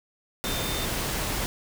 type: tone in noise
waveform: sine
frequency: 3600 Hz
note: A7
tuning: 39 cents sharp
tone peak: -35 dBFS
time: 0.45-0.85 s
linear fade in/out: 0 ms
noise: pink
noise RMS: -29 dBFS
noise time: 0.44-1.46 s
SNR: -9 dB
effects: none